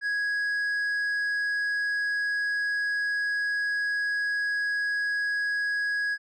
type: tone with tanh clipping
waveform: sine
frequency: 1661.2 Hz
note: G#6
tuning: in tune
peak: -26 dBFS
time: 0.01-6.18 s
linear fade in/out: 50 ms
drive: 5 dB
effects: none